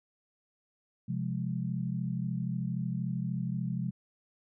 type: chord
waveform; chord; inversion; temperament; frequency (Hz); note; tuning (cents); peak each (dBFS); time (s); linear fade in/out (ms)
sine; F minor; second; equal; 130.81 / 174.61 / 207.7; C3 / F3 / Ab3; 0 / 0 / 0; -34 / -34 / -37; 1.08-3.91; 10
effects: none